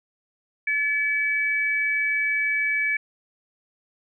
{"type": "tone pair together", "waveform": "sine", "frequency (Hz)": [1726.7, 2287], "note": ["A6", "D7"], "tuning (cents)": [-33, -47], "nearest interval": "perfect fourth", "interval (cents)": 486, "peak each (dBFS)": [-26, -22], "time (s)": [0.67, 2.97], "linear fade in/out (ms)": 5, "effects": []}